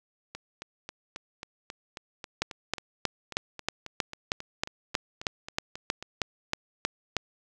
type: two click trains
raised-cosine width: 0.2 ms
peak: -21 / -9 dBFS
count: 22 / 16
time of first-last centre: 0.35-6.026 / 2.42-7.167 s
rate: 3.7 / 3.16 Hz
effects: none